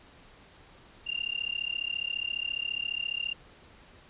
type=tone with amplitude modulation; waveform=sine; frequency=2794 Hz; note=F7; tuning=in tune; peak=-26 dBFS; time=1.06-3.34 s; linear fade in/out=20 ms; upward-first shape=sine; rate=34.6 Hz; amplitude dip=100%; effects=pink hiss -55 dBFS RMS until 4.09 s + resampled to 8000 Hz